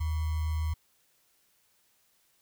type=tone with sample-and-hold; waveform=sine; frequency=78.6 Hz; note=D#2; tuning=18 cents sharp; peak=-27 dBFS; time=0-0.74 s; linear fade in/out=10 ms; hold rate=1050 Hz; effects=white hiss -69 dBFS RMS until 2.41 s